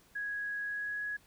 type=tone with pitch glide; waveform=sine; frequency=1661.2 to 1675.7 Hz; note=G#6 to G#6; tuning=0 to +15 cents; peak=-34 dBFS; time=0.15-1.17 s; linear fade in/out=10 ms; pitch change=+15 cents; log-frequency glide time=0.62-1.04 s; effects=pink hiss -64 dBFS RMS until 1.26 s